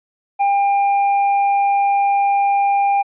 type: tone with tanh clipping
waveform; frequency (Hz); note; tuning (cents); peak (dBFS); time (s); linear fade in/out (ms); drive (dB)
triangle; 800; G5; +35; -14; 0.39-3.03; 20; 10
effects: resampled to 8000 Hz